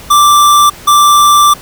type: tone pair in turn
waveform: square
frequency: 1174.7 / 1174.7 Hz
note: D6 / D6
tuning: 0 / 0 cents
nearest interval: unison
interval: 0 cents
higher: neither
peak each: -4 dBFS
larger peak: neither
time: 0.1-0.7 / 0.87-1.54 s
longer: second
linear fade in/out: 10 ms
effects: pink hiss -32 dBFS RMS until 1.61 s